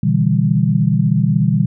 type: chord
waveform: sine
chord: E minor seventh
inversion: second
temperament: just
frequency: 123.61 / 148.33 / 164.81 / 197.78 Hz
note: B2 / D3 / E3 / G3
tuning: +2 / +18 / 0 / +16 cents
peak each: -17 dBFS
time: 0.03-1.66 s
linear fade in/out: 5 ms
effects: none